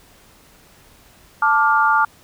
sine chord, D minor, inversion second, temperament just, 881 / 1174.7 / 1409.6 Hz, A5 / D6 / F6, +2 / 0 / +16 cents, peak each -17 dBFS, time 1.42-2.05 s, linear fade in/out 5 ms, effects pink hiss -50 dBFS RMS until 2.23 s

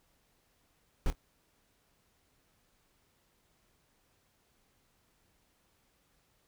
brown noise with echo, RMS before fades -27 dBFS, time 1.06-1.1 s, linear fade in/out 0 ms, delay 25 ms, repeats 2, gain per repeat -15 dB, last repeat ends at 1.15 s, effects pink hiss -72 dBFS RMS until 6.47 s

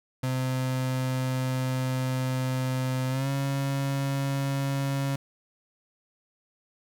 35% pulse tone with pitch glide, 129.3 to 137.78 Hz, C3 to C#3, -20 to -10 cents, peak -24 dBFS, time 0.23-5.16 s, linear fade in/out 5 ms, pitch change +110 cents, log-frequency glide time 3.09-3.29 s, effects none

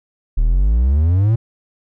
triangle exponential sweep, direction up, 35.91 to 117.6 Hz, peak -9 dBFS, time 0.37-1.36 s, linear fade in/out 10 ms, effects none

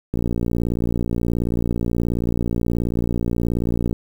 click train, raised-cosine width 3 ms, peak -9 dBFS, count 223, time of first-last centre 0.14-3.928 s, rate 58.6 Hz, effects 7-bit

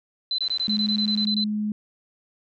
sine tone bursts, 4040 Hz, B7, 39 cents sharp, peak -22 dBFS, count 12, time 0.31-1.44 s, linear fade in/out 2 ms, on 74 ms, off 22 ms
click train, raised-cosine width 0.2 ms, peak -29 dBFS, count 77, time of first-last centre 0.42-1.252 s, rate 91.3 Hz
sine tone, 211.1 Hz, G#3, 29 cents sharp, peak -23 dBFS, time 0.68-1.72 s, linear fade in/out 2 ms
effects none

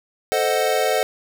square chord, A diminished seventh, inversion none, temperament equal, 440 / 523.3 / 622.3 / 740 Hz, A4 / C5 / Eb5 / Gb5, 0 / 0 / 0 / 0 cents, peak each -24 dBFS, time 0.32-1.03 s, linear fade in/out 0 ms, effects none

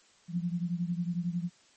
sine beating tone pair, 170.9 / 181.9 Hz, F3 / F#3, -37 / -29 cents, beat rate 11 Hz, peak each -31 / -34 dBFS, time 0.28-1.5 s, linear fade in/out 50 ms, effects white hiss -62 dBFS RMS until 1.76 s + MP3 32 kbps

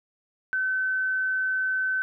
sine tone, 1525 Hz, G6, 48 cents flat, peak -23 dBFS, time 0.53-2.02 s, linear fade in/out 0 ms, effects none

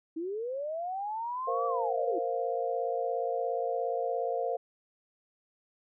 sine linear two-way sweep, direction up then down, 311.1 to 1168 to 311.1 Hz, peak -32 dBFS, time 0.16-2.19 s, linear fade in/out 10 ms, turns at 1.66 s
sine chord, Bb suspended second, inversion none, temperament equal, 466.2 / 523.3 / 698.5 Hz, Bb4 / C5 / F5, 0 / 0 / 0 cents, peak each -33 dBFS, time 1.47-4.57 s, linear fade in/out 10 ms
effects none

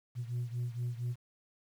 sine beating tone pair, 120 / 124.3 Hz, B2 / B2, -49 / +12 cents, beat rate 4.3 Hz, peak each -34 / -37 dBFS, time 0.15-1.16 s, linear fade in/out 50 ms, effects tanh soft clip ceiling -30 dBFS + 10-bit

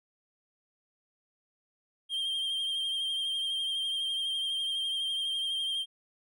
triangle tone with vibrato, 3185 Hz, G7, 27 cents sharp, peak -28 dBFS, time 2.09-5.86 s, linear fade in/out 50 ms, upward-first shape sine, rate 12 Hz, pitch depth 29 cents each way, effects none

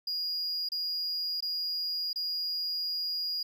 triangle tone with dropouts, 4865 Hz, D#8, 40 cents flat, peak -29 dBFS, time 0.07-3.43 s, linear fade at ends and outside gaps 5 ms, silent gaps 0.689-0.718 / 1.406-1.424 / 2.131-2.158 s, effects none

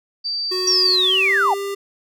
sine tone, 4647 Hz, D8, 19 cents flat, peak -21 dBFS, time 0.24-0.96 s, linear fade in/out 20 ms
square tone with pitch glide, 369.1 to 397.9 Hz, F#4 to G4, -4 to +26 cents, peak -24 dBFS, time 0.51-1.75 s, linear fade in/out 10 ms, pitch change +130 cents, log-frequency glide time 1.01-1.42 s
sine linear sweep, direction down, 5750 to 716 Hz, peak -14 dBFS, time 0.67-1.54 s, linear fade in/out 5 ms
effects none

